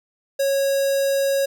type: tone with notch filter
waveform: square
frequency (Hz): 550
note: C#5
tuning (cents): -14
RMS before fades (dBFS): -20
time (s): 0.39-1.46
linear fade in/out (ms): 10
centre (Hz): 2200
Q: 1
effects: none